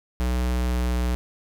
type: tone with pitch glide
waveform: square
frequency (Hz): 61.74 to 61.14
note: B1 to B1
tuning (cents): 0 to -17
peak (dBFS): -22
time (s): 0.2-1.15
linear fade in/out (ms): 0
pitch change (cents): -17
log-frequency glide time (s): 0.48-0.95
effects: none